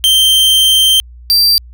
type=tone pair in turn; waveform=45% pulse; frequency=3136 / 4699 Hz; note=G7 / D8; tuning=0 / 0 cents; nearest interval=perfect fifth; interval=700 cents; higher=second; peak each=-6 dBFS; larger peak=neither; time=0.04-1 / 1.3-1.58 s; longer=first; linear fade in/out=0 ms; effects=added 60 Hz sine -32 dBFS peak until 1.73 s